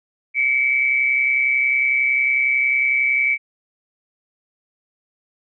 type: tone pair together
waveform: sine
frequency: 2168 / 2299 Hz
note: C#7 / D7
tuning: -39 / -37 cents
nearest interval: minor second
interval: 102 cents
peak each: -22 / -16 dBFS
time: 0.34-3.38 s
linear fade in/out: 50 ms
effects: none